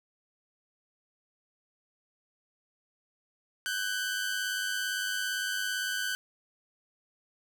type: tone pair together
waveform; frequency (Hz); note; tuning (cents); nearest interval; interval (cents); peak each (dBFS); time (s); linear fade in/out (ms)
sawtooth; 1501.3 / 1599; F#6 / G6; +25 / +34; minor second; 109; -28 / -32; 3.66-6.15; 0
effects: none